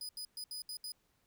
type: tone bursts at uneven times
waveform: sawtooth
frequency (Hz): 4978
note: D#8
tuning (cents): 0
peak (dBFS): -38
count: 6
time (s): 0.01-0.09 / 0.17-0.25 / 0.37-0.44 / 0.51-0.62 / 0.69-0.77 / 0.84-0.92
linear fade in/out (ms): 2
effects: pink hiss -75 dBFS RMS until 1.26 s